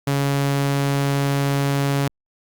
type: tone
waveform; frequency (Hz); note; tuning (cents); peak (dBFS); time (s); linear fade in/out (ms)
sawtooth; 139.9; C#3; +16; -14; 0.07-2.08; 5
effects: Opus 48 kbps